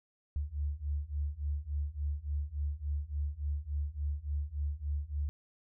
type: beating tone pair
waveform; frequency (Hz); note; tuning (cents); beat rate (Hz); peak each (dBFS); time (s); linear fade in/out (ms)
sine; 71.2 / 74.7; C#2 / D2; +47 / +30; 3.5; -36 / -35; 0.36-5.29; 0
effects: none